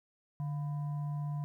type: tone with frequency modulation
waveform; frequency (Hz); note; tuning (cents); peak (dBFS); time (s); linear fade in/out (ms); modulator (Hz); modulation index
sine; 147.4; D3; +7; -33; 0.4-1.44; 0; 851; 0.23
effects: 12-bit